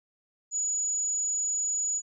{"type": "tone", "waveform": "sine", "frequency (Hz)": 6890, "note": "A8", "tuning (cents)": -37, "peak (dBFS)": -26, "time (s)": [0.51, 2.02], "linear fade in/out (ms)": 50, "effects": []}